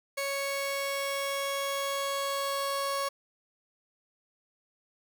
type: tone pair together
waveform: sawtooth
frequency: 554.4 / 1108.7 Hz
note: C#5 / C#6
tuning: 0 / 0 cents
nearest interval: octave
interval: 1200 cents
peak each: -28 dBFS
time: 0.17-3.09 s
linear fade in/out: 10 ms
effects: none